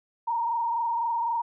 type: tone with frequency modulation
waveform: sine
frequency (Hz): 932.3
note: A#5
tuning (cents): 0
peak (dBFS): -24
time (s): 0.27-1.42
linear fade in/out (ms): 10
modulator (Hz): 23.9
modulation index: 1.1
effects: none